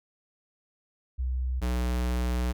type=tone pair in turn; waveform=sine / square; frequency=63.4 / 61.24 Hz; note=B1 / B1; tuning=+46 / -14 cents; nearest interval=minor second; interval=60 cents; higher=first; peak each=-26 dBFS; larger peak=neither; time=1.18-1.61 / 1.61-2.53 s; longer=second; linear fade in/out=20 ms; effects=none